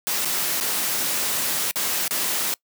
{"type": "noise with dropouts", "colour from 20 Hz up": "white", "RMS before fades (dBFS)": -24, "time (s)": [0.07, 2.54], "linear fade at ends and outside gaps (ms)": 0, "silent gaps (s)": [[0.249, 0.255], [0.601, 0.609], [1.711, 1.758], [2.079, 2.109]], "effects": ["noise-tail reverb RT60 0.1 s tail -24 dB re dry", "high-pass 150 Hz 12 dB/octave"]}